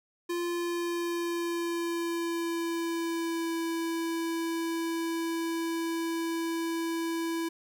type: tone with pitch glide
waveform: square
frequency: 346.7 to 331.4 Hz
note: F4 to E4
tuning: -13 to +9 cents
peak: -30 dBFS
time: 0.29-7.49 s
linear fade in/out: 10 ms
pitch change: -78 cents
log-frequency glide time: 0.43-3.54 s
effects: 12-bit